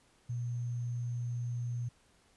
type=tone with sample-and-hold; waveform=sine; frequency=120 Hz; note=B2; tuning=49 cents flat; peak=-33 dBFS; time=0.29-1.89 s; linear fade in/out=10 ms; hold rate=6300 Hz; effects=pink hiss -67 dBFS RMS until 2.36 s + resampled to 24000 Hz